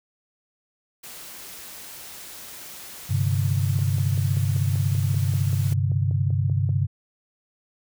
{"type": "noise", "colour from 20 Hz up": "white", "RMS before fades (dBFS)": -40, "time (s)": [1.03, 5.74], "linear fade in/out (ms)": 10}
{"type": "chord", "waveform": "sine", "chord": "G suspended fourth", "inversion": "none", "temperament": "just", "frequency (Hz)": [98, 130.67, 147], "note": ["G2", "C3", "D3"], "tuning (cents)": [0, -2, 2], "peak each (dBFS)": [-22, -24, -27], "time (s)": [3.09, 6.87], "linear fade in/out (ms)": 20}
{"type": "click train", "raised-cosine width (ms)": 2, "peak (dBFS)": -27, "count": 16, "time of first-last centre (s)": [3.79, 6.691], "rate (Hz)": 5.17}
{"effects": []}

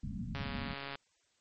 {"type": "low-pass noise", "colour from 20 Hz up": "white", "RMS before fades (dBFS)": -40, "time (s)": [0.03, 0.74], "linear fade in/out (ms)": 5, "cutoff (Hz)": 260, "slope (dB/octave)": 96}
{"type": "click train", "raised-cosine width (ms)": 0.3, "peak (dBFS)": -25, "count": 85, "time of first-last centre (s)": [0.35, 0.954], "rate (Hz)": 139}
{"effects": ["white hiss -73 dBFS RMS until 1.4 s", "MP3 32 kbps"]}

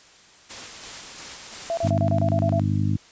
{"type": "noise with tremolo", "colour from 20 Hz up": "white", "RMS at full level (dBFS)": -36, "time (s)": [0.49, 1.91], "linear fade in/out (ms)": 20, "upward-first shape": "square", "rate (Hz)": 2.9, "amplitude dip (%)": 25}
{"type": "tone bursts", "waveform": "sine", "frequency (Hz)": 670, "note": "E5", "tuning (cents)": 28, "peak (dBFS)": -22, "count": 9, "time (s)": [1.7, 2.596], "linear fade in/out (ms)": 0, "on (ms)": 72, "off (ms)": 31}
{"type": "harmonic tone", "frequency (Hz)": 50.7, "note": "G#1", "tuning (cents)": -41, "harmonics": [2, 3, 4, 5, 6], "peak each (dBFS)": [-22, -26, -28, -30, -32], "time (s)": [1.83, 2.97], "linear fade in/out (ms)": 10}
{"effects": ["white hiss -51 dBFS RMS until 3.11 s", "resampled to 16000 Hz"]}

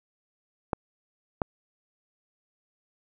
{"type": "clicks", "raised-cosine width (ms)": 1, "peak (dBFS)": -11, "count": 2, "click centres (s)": [0.732, 1.418], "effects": []}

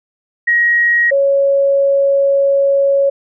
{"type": "tone pair in turn", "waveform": "sine", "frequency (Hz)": [1892, 554.6], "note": ["A#6", "C#5"], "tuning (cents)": [25, 1], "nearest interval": "octave + major sixth", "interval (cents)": 2124, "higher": "first", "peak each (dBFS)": -9, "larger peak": "neither", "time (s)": [[0.47, 1.11], [1.11, 3.1]], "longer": "second", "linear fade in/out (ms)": 10, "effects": []}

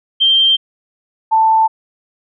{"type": "tone pair in turn", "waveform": "sine", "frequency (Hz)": [3155, 885.3], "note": ["G7", "A5"], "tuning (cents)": [10, 10], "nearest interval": "octave + minor seventh", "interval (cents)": 2200, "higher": "first", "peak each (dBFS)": -8, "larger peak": "neither", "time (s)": [[0.2, 0.57], [1.31, 1.68]], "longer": "neither", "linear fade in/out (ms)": 20, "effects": []}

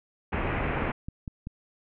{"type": "low-pass noise", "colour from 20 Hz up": "pink", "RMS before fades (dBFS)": -29, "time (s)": [0.32, 0.92], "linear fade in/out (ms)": 10, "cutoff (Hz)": 2600, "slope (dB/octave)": 48}
{"type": "click train", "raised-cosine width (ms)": 5, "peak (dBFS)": -23, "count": 5, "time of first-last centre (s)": [0.7, 1.471], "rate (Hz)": 5.19}
{"effects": []}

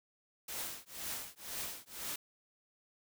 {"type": "noise with tremolo", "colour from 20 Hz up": "white", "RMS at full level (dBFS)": -39, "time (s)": [0.48, 2.16], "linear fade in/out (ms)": 5, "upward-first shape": "triangle", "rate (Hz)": 2, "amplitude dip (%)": 100, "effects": []}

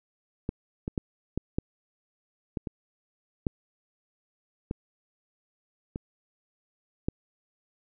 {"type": "clicks", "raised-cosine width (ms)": 3, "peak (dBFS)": [-16, -18, -15, -15, -13, -17, -20, -13, -17, -20, -13], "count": 11, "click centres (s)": [0.491, 0.879, 0.978, 1.376, 1.585, 2.572, 2.672, 3.468, 4.711, 5.959, 7.085], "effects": []}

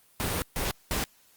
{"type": "noise bursts at uneven times", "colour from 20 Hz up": "pink", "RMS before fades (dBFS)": -29, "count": 3, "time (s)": [[0.2, 0.42], [0.56, 0.71], [0.91, 1.04]], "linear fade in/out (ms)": 0, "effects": ["white hiss -61 dBFS RMS until 1.36 s", "Opus 32 kbps"]}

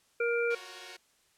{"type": "harmonic tone", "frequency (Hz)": 470.8, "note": "A#4", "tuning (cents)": 17, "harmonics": [1, 3, 5], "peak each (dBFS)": [-28, -33, -35], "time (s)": [0.2, 0.55], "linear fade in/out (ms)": 5}
{"type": "chord", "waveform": "5% pulse", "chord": "Gb major seventh", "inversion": "third", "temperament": "equal with one note detuned", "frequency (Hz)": [355.1, 370, 466.2, 554.4], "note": ["F4", "Gb4", "Bb4", "Db5"], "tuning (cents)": [29, 0, 0, 0], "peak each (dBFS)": [-41, -37, -39, -39], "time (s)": [0.5, 0.97], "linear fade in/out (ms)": 10}
{"effects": ["white hiss -68 dBFS RMS until 1.37 s", "low-pass 10000 Hz 12 dB/octave"]}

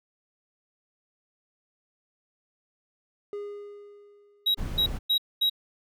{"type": "tone with exponential decay", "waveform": "triangle", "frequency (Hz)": 409.7, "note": "G#4", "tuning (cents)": -24, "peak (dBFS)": -29, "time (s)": [3.33, 4.85], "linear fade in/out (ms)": 1, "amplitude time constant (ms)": 330}
{"type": "tone bursts", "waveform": "triangle", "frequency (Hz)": 3837, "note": "A#7", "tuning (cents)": 49, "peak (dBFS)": -19, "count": 4, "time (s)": [4.46, 5.498], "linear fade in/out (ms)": 10, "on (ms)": 87, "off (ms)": 230}
{"type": "noise", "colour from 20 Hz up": "brown", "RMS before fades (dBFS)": -32, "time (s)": [4.57, 4.99], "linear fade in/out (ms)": 20}
{"effects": []}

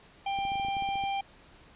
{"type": "harmonic tone", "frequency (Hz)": 790, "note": "G5", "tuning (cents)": 13, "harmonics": [1, 3, 4], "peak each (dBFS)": [-29, -39, -41], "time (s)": [0.26, 1.21], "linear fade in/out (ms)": 5}
{"type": "clicks", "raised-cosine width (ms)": 3, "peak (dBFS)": -31, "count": 12, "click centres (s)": [0.388, 0.452, 0.519, 0.556, 0.598, 0.649, 0.685, 0.768, 0.823, 0.889, 0.956, 1.038]}
{"effects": ["pink hiss -56 dBFS RMS until 1.75 s", "resampled to 8000 Hz"]}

